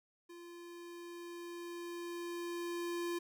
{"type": "tone with level ramp", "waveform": "square", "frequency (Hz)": 345.3, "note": "F4", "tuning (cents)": -20, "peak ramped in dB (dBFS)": [-51, -36], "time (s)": [0.29, 3.19], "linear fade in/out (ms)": 10, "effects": []}